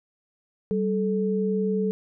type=tone pair together; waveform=sine; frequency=193.5 / 434.4 Hz; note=G3 / A4; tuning=-22 / -22 cents; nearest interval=octave + major second; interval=1400 cents; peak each=-24 / -25 dBFS; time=0.71-1.91 s; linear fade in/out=0 ms; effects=none